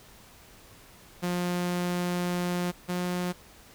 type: tone pair in turn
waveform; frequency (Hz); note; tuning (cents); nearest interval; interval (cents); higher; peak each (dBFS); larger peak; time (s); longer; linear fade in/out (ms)
sawtooth; 177.2 / 178.74; F3 / F3; +25 / +40; unison; 15; second; -23 / -24; first; 1.22-2.72 / 2.88-3.33; first; 20
effects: pink hiss -53 dBFS RMS until 3.74 s